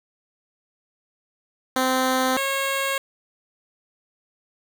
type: tone pair in turn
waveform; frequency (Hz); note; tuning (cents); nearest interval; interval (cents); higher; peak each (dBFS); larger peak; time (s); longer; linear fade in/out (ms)
10% pulse; 259 / 545.2; C4 / C#5; -17 / -29; octave + minor second; 1288; second; -11 / -14; first; 1.76-2.37 / 2.37-2.98; neither; 2
effects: none